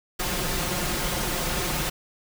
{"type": "noise with comb filter", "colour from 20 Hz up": "pink", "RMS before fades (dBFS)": -27, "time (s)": [0.19, 1.9], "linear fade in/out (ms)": 10, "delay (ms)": 5.6, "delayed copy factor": 0.6, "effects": []}